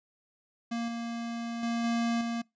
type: tone with level steps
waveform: square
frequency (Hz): 233.1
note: A#3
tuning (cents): 0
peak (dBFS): -31 / -34 / -29 / -27 / -31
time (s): 0.71-2.42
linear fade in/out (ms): 10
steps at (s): 0.88 / 1.63 / 1.84 / 2.21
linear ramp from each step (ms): 2
effects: noise-tail reverb RT60 0.2 s tail -24 dB re dry + resampled to 16000 Hz